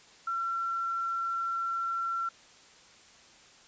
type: tone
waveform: sine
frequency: 1357 Hz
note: E6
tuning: 50 cents sharp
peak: -29 dBFS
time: 0.27-2.29 s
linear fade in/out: 5 ms
effects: white hiss -56 dBFS RMS until 3.67 s + resampled to 16000 Hz